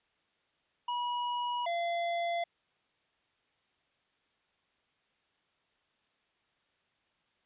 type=tone pair in turn; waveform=square; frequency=970 / 685.9 Hz; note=B5 / F5; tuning=-31 / -31 cents; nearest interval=tritone; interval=600 cents; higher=first; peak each=-32 / -31 dBFS; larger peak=second; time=0.88-1.66 / 1.66-2.44 s; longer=neither; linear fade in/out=5 ms; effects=white hiss -74 dBFS RMS until 7.45 s + resampled to 8000 Hz

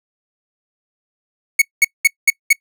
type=tone bursts; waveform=45% pulse; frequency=2217 Hz; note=C#7; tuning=in tune; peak=-7 dBFS; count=5; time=1.59-2.53 s; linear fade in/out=5 ms; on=28 ms; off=200 ms; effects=noise-tail reverb RT60 0.1 s tail -25 dB re dry

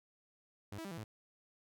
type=tone with pitch steps; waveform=sawtooth; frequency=101 / 326.1 / 197.2 / 166 / 109.4 Hz; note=G#2 / E4 / G3 / E3 / A2; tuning=-48 / -19 / +11 / +12 / -9 cents; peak=-39 dBFS; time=0.72-1.04 s; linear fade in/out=5 ms; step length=64 ms; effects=none

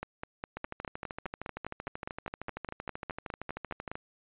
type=two click trains; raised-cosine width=0.5 ms; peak=-22 / -21 dBFS; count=45 / 20; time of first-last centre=0.57-3.955 / 0.03-3.915 s; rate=13 / 4.89 Hz; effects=resampled to 8000 Hz

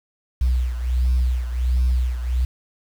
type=beating tone pair; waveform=sine; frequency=62 / 63.4 Hz; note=B1 / B1; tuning=+7 / +46 cents; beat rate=1.4 Hz; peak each=-17 / -22 dBFS; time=0.41-2.45 s; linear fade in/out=5 ms; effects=tanh soft clip ceiling -13 dBFS + 7-bit

